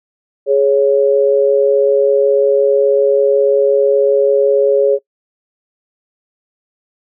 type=tone pair together; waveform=sine; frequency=416.8 / 555 Hz; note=G#4 / C#5; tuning=+6 / +2 cents; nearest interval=perfect fourth; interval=496 cents; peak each=-11 dBFS; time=0.46-4.99 s; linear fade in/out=50 ms; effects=noise-tail reverb RT60 0.1 s tail -22 dB re dry